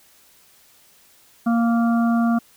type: harmonic tone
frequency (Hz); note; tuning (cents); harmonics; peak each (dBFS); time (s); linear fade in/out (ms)
232.5; A#3; -4; 1 / 3 / 5 / 6; -16 / -26 / -30 / -32; 1.46-2.39; 10
effects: white hiss -54 dBFS RMS until 2.56 s